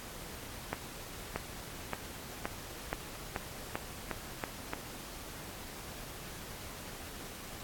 accelerating click train, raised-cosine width 0.5 ms, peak -18 dBFS, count 10, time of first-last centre 0.73-4.734 s, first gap 630 ms, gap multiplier 0.91, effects pink hiss -46 dBFS RMS until 7.63 s + AAC 64 kbps

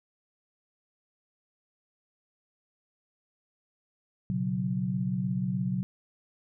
sine chord, B suspended second, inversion none, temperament equal with one note detuned, 121.84 / 138.59 / 185 Hz, B2 / C#3 / F#3, -23 / 0 / 0 cents, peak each -33 / -33 / -29 dBFS, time 4.3-5.83 s, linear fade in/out 0 ms, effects none

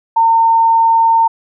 sine tone, 910 Hz, A#5, 42 cents flat, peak -7 dBFS, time 0.16-1.28 s, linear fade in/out 10 ms, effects none

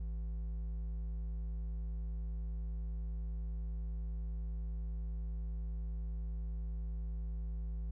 triangle tone with hard clipping, 55 Hz, A1, in tune, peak -38 dBFS, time 0-7.91 s, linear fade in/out 5 ms, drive 9 dB, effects none

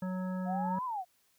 harmonic tone, 185 Hz, F#3, in tune, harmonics 1 / 3 / 5 / 7 / 9, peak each -33 / -43 / -47 / -50 / -52 dBFS, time 0.02-0.79 s, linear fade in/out 5 ms
sine exponential two-way sweep, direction up then down, 698.5 to 1042 to 698.5 Hz, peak -33 dBFS, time 0.45-1.05 s, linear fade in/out 50 ms, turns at 0.85 s
effects white hiss -71 dBFS RMS until 1.38 s

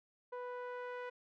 sawtooth tone with low-pass filter sweep, 493.9 Hz, B4, in tune, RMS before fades -44 dBFS, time 0.32-1.1 s, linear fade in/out 10 ms, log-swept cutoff 1100 to 1900 Hz, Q 1.3, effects none

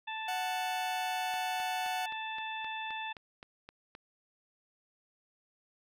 harmonic tone, 880 Hz, A5, in tune, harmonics 1 / 2 / 3 / 4, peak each -39 / -43 / -42 / -45 dBFS, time 0.07-3.13 s, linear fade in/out 10 ms
40% pulse tone, 740 Hz, F#5, in tune, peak -33 dBFS, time 0.28-2.06 s, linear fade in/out 5 ms
click train, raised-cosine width 0.3 ms, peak -31 dBFS, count 11, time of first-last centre 1.34-3.951 s, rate 3.83 Hz
effects none

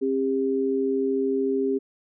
sine tone pair together, 267.9 / 401.4 Hz, C4 / G4, +41 / +41 cents, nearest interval perfect fifth, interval 700 cents, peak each -25 / -23 dBFS, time 0.01-1.79 s, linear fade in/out 20 ms, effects none

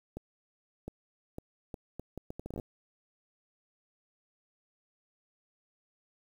accelerating click train, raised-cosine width 2 ms, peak -26 dBFS, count 15, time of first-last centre 0.17-2.598 s, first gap 710 ms, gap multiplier 0.71, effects 9-bit

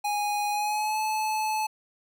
square tone with pitch glide, 827 to 864.6 Hz, G#5 to A5, -8 to -31 cents, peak -26 dBFS, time 0.04-1.67 s, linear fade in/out 10 ms, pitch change +77 cents, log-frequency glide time 0.51-0.99 s, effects none

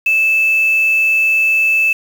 sine tone with quantisation, 2628 Hz, E7, 6 cents flat, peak -10 dBFS, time 0.06-1.93 s, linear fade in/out 5 ms, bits 5, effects none

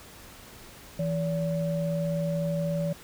sine tone pair together, 164.81 / 572.9 Hz, E3 / D5, 0 / -43 cents, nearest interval octave + minor seventh, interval 2157 cents, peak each -27 / -30 dBFS, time 0.99-2.93 s, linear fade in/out 5 ms, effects pink hiss -48 dBFS RMS until 3.03 s

